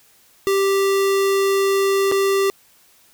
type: tone with dropouts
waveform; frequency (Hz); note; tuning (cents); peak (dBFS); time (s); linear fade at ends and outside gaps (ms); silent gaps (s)
square; 392; G4; 0; -16; 0.47-2.5; 0; 2.115-2.121
effects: white hiss -54 dBFS RMS until 3.13 s